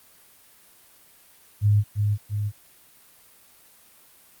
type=tone with echo; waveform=sine; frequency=103.83 Hz; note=G#2; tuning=in tune; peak=-15 dBFS; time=1.61-1.84 s; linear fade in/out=50 ms; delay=340 ms; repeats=2; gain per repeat=-4 dB; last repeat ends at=2.52 s; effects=white hiss -54 dBFS RMS until 4.4 s + Opus 32 kbps